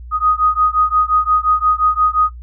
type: beating tone pair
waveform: sine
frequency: 1244.5 / 1250.2 Hz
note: D#6 / D#6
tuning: 0 / +8 cents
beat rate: 5.7 Hz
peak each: -15 dBFS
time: 0.11-2.31 s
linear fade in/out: 50 ms
effects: noise-tail reverb RT60 0.1 s tail -17 dB re dry + added 60 Hz sine -30 dBFS peak until 2.42 s